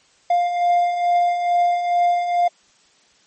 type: beating tone pair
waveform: triangle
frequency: 700 / 702.3 Hz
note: F5 / F5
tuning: +4 / +10 cents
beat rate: 2.3 Hz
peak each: -22 / -14 dBFS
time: 0.3-2.48 s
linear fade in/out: 5 ms
effects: white hiss -56 dBFS RMS until 3.26 s + MP3 32 kbps